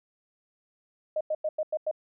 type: tone bursts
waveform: sine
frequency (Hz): 619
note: D#5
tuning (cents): -9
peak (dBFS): -25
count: 6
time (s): 1.16-1.913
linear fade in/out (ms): 5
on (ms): 48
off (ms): 93
effects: none